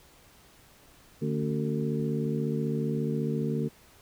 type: harmonic tone with a mistuned harmonic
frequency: 74.7 Hz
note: D2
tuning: 30 cents sharp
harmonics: 2 / 3 / 4 / 5 / 6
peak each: -30 / -31 / -37 / -36 / -35 dBFS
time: 1.21-3.69 s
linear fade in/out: 20 ms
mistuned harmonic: 4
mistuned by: -110 cents
effects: pink hiss -57 dBFS RMS until 4.01 s